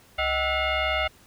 sine tone with frequency modulation, 760 Hz, F#5, 46 cents sharp, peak -22 dBFS, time 0.18-1.08 s, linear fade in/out 10 ms, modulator 693 Hz, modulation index 3.2, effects pink hiss -55 dBFS RMS until 1.26 s

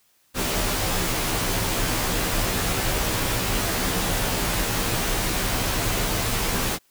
pink noise with comb filter, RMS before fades -24 dBFS, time 0.34-6.79 s, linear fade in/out 50 ms, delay 14 ms, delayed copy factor -0.7, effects white hiss -63 dBFS RMS until 6.9 s

